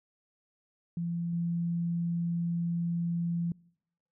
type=tone with level steps; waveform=sine; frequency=170.4 Hz; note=F3; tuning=42 cents flat; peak=-30 / -28 dBFS; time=0.97-3.52 s; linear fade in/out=2 ms; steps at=1.33 s; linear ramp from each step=2 ms; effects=noise-tail reverb RT60 0.7 s tail -25 dB re dry